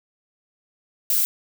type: noise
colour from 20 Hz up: violet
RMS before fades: -20 dBFS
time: 1.1-1.25 s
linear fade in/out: 0 ms
effects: none